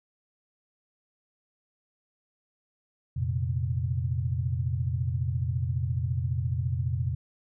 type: chord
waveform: sine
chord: F suspended fourth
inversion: none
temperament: just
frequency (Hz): 87.31 / 116.41 / 130.96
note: F2 / Bb2 / C3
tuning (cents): 0 / -2 / +2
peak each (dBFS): -30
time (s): 3.16-7.15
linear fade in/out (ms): 10
effects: none